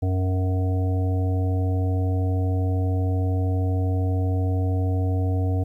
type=harmonic tone; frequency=92.8 Hz; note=F#2; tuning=6 cents sharp; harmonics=1 / 3 / 5 / 7 / 8; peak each=-20 / -30 / -34 / -37 / -38 dBFS; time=0.02-5.64 s; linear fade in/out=10 ms; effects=10-bit